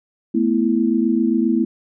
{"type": "chord", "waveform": "sine", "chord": "A suspended second", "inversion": "none", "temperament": "just", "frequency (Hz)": [220, 247.5, 330], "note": ["A3", "B3", "E4"], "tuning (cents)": [0, 4, 2], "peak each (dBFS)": -19, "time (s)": [0.34, 1.65], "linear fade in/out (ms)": 10, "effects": []}